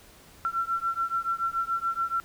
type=beating tone pair; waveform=sine; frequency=1351 / 1358 Hz; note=E6 / F6; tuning=+42 / -49 cents; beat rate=7 Hz; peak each=-29 dBFS; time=0.45-2.2 s; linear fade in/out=0 ms; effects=pink hiss -53 dBFS RMS until 2.24 s